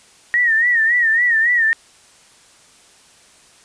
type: tone with vibrato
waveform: sine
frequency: 1864.7 Hz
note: A#6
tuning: in tune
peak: -12 dBFS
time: 0.34-1.73 s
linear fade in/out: 0 ms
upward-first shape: sine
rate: 3.6 Hz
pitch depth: 95 cents each way
effects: white hiss -49 dBFS RMS until 3.64 s + resampled to 22050 Hz